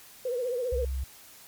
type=tone with vibrato; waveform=sine; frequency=493.9 Hz; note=B4; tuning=in tune; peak=-27 dBFS; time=0.25-0.85 s; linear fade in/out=5 ms; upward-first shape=triangle; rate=15 Hz; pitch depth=100 cents each way
type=tone; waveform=sine; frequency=65.41 Hz; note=C2; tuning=in tune; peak=-28 dBFS; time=0.72-1.04 s; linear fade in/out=5 ms
effects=white hiss -51 dBFS RMS until 1.47 s + MP3 96 kbps